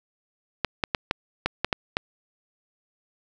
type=clicks; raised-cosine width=0.3 ms; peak=-6 dBFS; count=8; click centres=0.647 / 0.838 / 0.948 / 1.111 / 1.46 / 1.646 / 1.728 / 1.969 s; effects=none